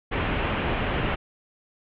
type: low-pass noise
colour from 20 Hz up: pink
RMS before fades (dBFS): -26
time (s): 0.11-1.16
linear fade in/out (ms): 20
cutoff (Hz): 3100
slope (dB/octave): 48
effects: none